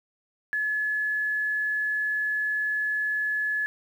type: tone with quantisation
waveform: sine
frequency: 1709 Hz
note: G#6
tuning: 49 cents sharp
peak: -24 dBFS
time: 0.53-3.66 s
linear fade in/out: 0 ms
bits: 9
effects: none